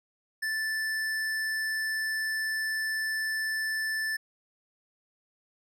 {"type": "tone with hard clipping", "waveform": "triangle", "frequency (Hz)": 1758, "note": "A6", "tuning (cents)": -2, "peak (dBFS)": -30, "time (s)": [0.42, 4.17], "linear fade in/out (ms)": 10, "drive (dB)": 17, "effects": []}